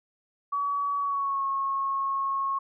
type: tone with pitch glide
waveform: sine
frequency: 1135 to 1091.9 Hz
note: C#6 to C#6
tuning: +41 to -26 cents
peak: -25 dBFS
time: 0.52-2.59 s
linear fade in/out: 10 ms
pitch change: -67 cents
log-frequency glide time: 0.98-1.44 s
effects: none